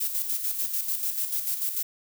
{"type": "noise with tremolo", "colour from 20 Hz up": "violet", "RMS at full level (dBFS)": -27, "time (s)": [0, 1.83], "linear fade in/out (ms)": 10, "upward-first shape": "square", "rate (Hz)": 6.8, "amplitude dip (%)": 50, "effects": []}